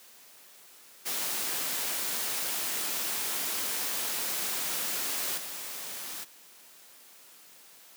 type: noise with level steps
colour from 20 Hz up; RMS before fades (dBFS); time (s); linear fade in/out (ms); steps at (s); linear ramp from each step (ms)
white; -32 / -39; 1.05-6.25; 20; 5.37; 10
effects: white hiss -54 dBFS RMS until 7.96 s + high-pass 200 Hz 12 dB/octave